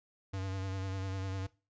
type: tone with vibrato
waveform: square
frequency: 95.7 Hz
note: G2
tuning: 41 cents flat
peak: -36 dBFS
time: 0.33-1.47 s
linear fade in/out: 10 ms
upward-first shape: sine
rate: 10 Hz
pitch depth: 34 cents each way
effects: noise-tail reverb RT60 0.3 s tail -19 dB re dry + resampled to 16000 Hz